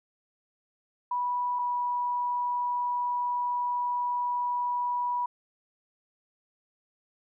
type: tone pair in turn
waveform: sine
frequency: 981 / 976.1 Hz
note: B5 / B5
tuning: -12 / -21 cents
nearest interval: unison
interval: 9 cents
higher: first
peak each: -26 dBFS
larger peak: neither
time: 1.11-1.59 / 1.59-5.26 s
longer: second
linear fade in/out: 5 ms
effects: none